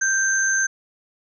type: tone pair together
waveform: sine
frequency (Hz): 1568 / 6272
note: G6 / G8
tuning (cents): 0 / 0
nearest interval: 2 octaves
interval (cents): 2400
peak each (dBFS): -19 / -22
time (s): 0.01-0.67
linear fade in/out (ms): 10
effects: none